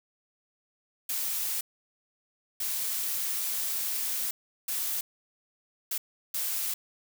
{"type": "noise bursts at uneven times", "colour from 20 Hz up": "blue", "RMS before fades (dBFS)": -31, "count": 5, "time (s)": [[1.09, 1.61], [2.6, 4.31], [4.68, 5.01], [5.91, 5.98], [6.34, 6.74]], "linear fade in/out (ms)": 5, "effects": []}